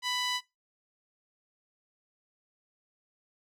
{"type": "tone with band-pass filter", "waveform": "sawtooth", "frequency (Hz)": 993, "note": "B5", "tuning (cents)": 9, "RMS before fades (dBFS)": -32, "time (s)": [0.02, 0.41], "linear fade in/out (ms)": 50, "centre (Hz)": 3700, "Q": 0.99, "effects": ["noise-tail reverb RT60 0.2 s tail -19 dB re dry"]}